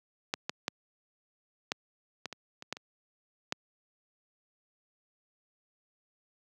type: clicks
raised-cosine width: 0.2 ms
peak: -12 / -14 / -12 / -12 / -19 / -23 / -26 / -15 / -27 / -12 dBFS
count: 10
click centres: 0.339 / 0.495 / 0.681 / 1.719 / 2.257 / 2.327 / 2.624 / 2.726 / 2.769 / 3.524 s
effects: high-pass 150 Hz 12 dB/octave